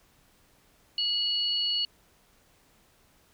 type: tone pair together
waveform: sine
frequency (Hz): 2907 / 4408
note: F#7 / C#8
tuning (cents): -31 / -11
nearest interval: perfect fifth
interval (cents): 720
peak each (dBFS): -28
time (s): 0.98-1.85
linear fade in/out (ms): 2
effects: pink hiss -63 dBFS RMS until 3.33 s